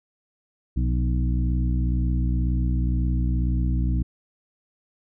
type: harmonic tone with a mistuned harmonic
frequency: 62 Hz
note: B1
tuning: 7 cents sharp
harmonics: 1 / 2 / 3 / 4 / 5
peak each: -21 / -27 / -31 / -33 / -35 dBFS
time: 0.76-4.03 s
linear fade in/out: 10 ms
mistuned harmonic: 3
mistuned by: -49 cents
effects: none